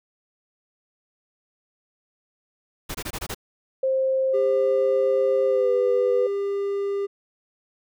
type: noise bursts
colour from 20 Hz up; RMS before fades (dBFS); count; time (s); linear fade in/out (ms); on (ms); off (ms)
pink; -31; 6; 2.89-3.347; 10; 57; 23
type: tone with pitch glide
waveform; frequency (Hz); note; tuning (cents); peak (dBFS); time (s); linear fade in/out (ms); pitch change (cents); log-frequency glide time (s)
sine; 528 to 495.5; C5 to B4; +16 to +6; -19; 3.83-6.27; 5; -110; 5.47-5.73
type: tone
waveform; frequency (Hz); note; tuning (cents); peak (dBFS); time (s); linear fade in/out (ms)
triangle; 399.7; G4; +34; -21; 4.33-7.07; 20
effects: none